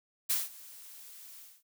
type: noise with ADSR envelope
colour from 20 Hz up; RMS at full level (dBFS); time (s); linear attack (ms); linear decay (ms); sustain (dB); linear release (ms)
blue; -28; 0.29-1.63; 15; 180; -22; 240
effects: none